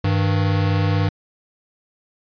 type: tone pair together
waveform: square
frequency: 99.3 / 157.63 Hz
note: G2 / D#3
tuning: +23 / +23 cents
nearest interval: minor sixth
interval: 800 cents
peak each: -18 / -23 dBFS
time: 0.04-1.09 s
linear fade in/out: 5 ms
effects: resampled to 11025 Hz